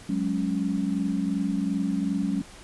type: chord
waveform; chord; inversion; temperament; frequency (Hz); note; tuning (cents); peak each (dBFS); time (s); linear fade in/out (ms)
sine; F# suspended second; none; equal; 185 / 207.7 / 277.2; F#3 / G#3 / C#4; 0 / 0 / 0; -28; 0.09-2.42; 5
effects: pink hiss -47 dBFS RMS until 2.63 s + resampled to 24000 Hz